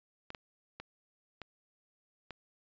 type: clicks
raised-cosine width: 0.3 ms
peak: -27 dBFS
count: 5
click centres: 0.304 / 0.348 / 0.8 / 1.417 / 2.307 s
effects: resampled to 16000 Hz